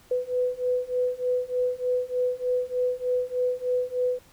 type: beating tone pair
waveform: sine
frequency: 497.4 / 500.7 Hz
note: B4 / B4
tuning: +12 / +24 cents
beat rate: 3.3 Hz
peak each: -27 / -26 dBFS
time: 0.11-4.19 s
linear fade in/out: 5 ms
effects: pink hiss -56 dBFS RMS until 4.32 s